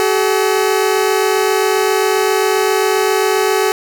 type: tone pair together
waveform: sawtooth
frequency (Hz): 380 / 427.5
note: F#4 / A4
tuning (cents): +46 / -50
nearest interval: major second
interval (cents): 204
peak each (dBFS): -11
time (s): 0-3.72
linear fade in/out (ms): 0
effects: none

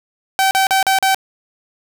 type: tone bursts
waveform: sawtooth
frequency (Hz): 770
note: G5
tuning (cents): -31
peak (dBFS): -8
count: 5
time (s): 0.39-1.146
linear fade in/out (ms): 0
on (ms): 120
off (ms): 39
effects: none

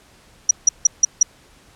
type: tone bursts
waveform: sine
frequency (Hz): 5820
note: F#8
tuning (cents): -29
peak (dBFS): -7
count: 5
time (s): 0.49-1.23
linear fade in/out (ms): 5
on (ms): 20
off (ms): 160
effects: pink hiss -51 dBFS RMS until 1.75 s + low-pass 10000 Hz 12 dB/octave

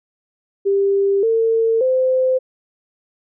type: tone with pitch steps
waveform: sine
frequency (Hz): 395.9 / 452.2 / 516.4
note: G4 / A4 / C5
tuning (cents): +17 / +47 / -23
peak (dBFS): -13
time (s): 0.65-2.39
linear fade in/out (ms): 20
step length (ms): 580
effects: none

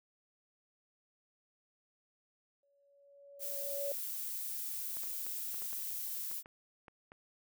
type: tone with exponential growth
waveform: sine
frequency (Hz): 564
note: C#5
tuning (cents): +30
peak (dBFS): -34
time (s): 2.63-3.92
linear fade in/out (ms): 2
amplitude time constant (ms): 280
type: noise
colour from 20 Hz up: violet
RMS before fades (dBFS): -40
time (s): 3.39-6.43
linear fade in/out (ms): 50
type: clicks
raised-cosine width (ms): 0.5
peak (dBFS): -37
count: 10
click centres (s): 4.969 / 5.035 / 5.266 / 5.544 / 5.621 / 5.73 / 6.314 / 6.459 / 6.882 / 7.119
effects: none

